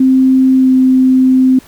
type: tone with pitch glide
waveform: sine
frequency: 261.6 to 259.2 Hz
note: C4 to C4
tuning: 0 to -16 cents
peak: -5 dBFS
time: 0-1.59 s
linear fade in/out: 5 ms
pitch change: -16 cents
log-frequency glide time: 0.56-0.7 s
effects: pink hiss -41 dBFS RMS until 1.67 s